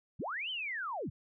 sine linear two-way sweep, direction up then down, 69.3 to 3136 to 69.3 Hz, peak -35 dBFS, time 0.19-1.1 s, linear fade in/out 10 ms, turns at 0.5 s, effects none

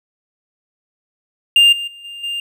triangle tone with level steps, 2802 Hz, F7, 5 cents sharp, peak -5 / -20 / -34 / -28 / -19 dBFS, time 1.56-2.4 s, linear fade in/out 2 ms, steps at 1.72 / 1.87 / 2.04 / 2.23 s, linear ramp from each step 10 ms, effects none

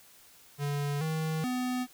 square tone with pitch steps, 143.8 / 158.4 / 251.1 Hz, D3 / D#3 / B3, -36 / +31 / +29 cents, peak -30 dBFS, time 0.58-1.87 s, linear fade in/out 50 ms, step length 430 ms, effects white hiss -57 dBFS RMS until 1.93 s

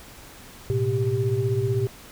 sine tone cluster, 109.7 / 125.5 / 393.1 Hz, A2 / B2 / G4, -5 / +28 / +5 cents, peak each -25 dBFS, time 0.7-1.87 s, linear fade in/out 0 ms, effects pink hiss -45 dBFS RMS until 2.11 s

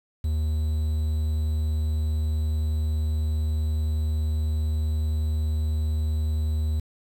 triangle tone with quantisation, 77.6 Hz, D#2, 4 cents flat, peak -20 dBFS, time 0.24-6.8 s, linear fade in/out 5 ms, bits 8, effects none

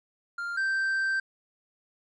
triangle tone pair in turn, 1396.9 / 1563.8 Hz, F6 / G6, 0 / -5 cents, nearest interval major second, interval 195 cents, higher second, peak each -29 / -23 dBFS, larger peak second, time 0.38-0.57 / 0.57-1.2 s, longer second, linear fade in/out 5 ms, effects resampled to 22050 Hz

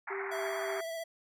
white band-pass noise, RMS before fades -40 dBFS, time 0.07-0.81 s, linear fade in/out 5 ms, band 710 to 2200 Hz, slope 96 dB/octave
sine tone with tremolo, 392 Hz, G4, in tune, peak -36 dBFS, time 0.1-0.81 s, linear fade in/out 10 ms, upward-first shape sine, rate 3.6 Hz, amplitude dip 30%
square tone with vibrato, 659.3 Hz, E5, in tune, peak -37 dBFS, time 0.31-1.04 s, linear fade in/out 10 ms, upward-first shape sine, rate 16 Hz, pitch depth 21 cents each way
effects none

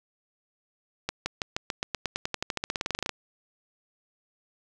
accelerating click train, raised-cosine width 0.2 ms, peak -11 dBFS, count 25, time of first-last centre 1.09-3.093 s, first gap 170 ms, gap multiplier 0.93, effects none

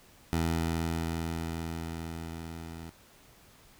15% pulse tone with level ramp, 82.41 Hz, E2, in tune, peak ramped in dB -20 to -35 dBFS, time 0.33-2.9 s, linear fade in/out 0 ms, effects pink hiss -58 dBFS RMS until 3.79 s

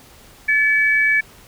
sine tone pair together, 1734.9 / 2282 Hz, A6 / C#7, -25 / +50 cents, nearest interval perfect fourth, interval 475 cents, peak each -16 dBFS, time 0.48-1.21 s, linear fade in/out 10 ms, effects pink hiss -46 dBFS RMS until 1.47 s

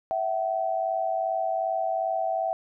sine tone pair together, 658 / 760.6 Hz, E5 / F#5, -3 / +48 cents, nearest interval minor third, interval 251 cents, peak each -27 dBFS, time 0.11-2.53 s, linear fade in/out 0 ms, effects none

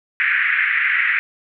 pink band-pass noise, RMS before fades -18 dBFS, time 0.2-1.19 s, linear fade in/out 0 ms, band 1600 to 2300 Hz, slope 48 dB/octave, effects none

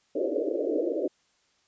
white band-pass noise, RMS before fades -28 dBFS, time 0.15-1.08 s, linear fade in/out 5 ms, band 280 to 600 Hz, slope 96 dB/octave, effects white hiss -68 dBFS RMS until 1.67 s + resampled to 16000 Hz

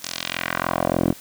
10% pulse tone with band-pass filter sweep, 43.42 Hz, F1, 9 cents flat, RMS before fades -24 dBFS, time 0.02-1.13 s, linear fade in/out 10 ms, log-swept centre 6600 to 310 Hz, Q 1.6, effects white hiss -43 dBFS RMS until 1.2 s

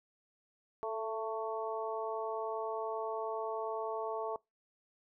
harmonic tone with a mistuned harmonic, 222.5 Hz, A3, 20 cents sharp, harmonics 2 / 3 / 4 / 5, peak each -38 / -40 / -41 / -42 dBFS, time 0.83-4.36 s, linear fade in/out 0 ms, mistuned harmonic 2, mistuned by -18 cents, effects noise-tail reverb RT60 0.2 s tail -24 dB re dry

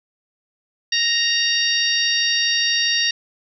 harmonic tone with a mistuned harmonic, 932.3 Hz, A#5, in tune, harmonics 2 / 3 / 4 / 5 / 6, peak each -23 / -23 / -23 / -23 / -23 dBFS, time 0.92-3.11 s, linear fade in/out 5 ms, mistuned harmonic 5, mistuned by -18 cents, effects none

